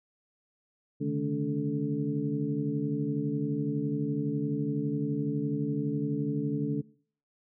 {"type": "tone cluster", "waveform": "sine", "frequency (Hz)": [139.6, 151.5, 216.6, 286.7, 437.5], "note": ["C#3", "D#3", "A3", "D4", "A4"], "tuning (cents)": [13, -46, -27, -42, -10], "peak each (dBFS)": [-36, -33, -34, -31, -37], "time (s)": [1, 6.82], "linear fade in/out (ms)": 20, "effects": ["noise-tail reverb RT60 0.5 s tail -21 dB re dry"]}